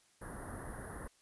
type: band-stop noise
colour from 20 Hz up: pink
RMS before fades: -45 dBFS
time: 0.21-1.08 s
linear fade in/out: 10 ms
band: 1900 to 9400 Hz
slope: 96 dB/octave
effects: white hiss -69 dBFS RMS until 1.21 s + resampled to 24000 Hz